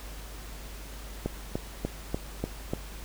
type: click train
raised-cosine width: 2 ms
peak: -15 dBFS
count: 6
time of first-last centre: 1.26-2.735 s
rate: 3.39 Hz
effects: added 50 Hz sine -41 dBFS peak until 3.04 s + pink hiss -46 dBFS RMS until 3.04 s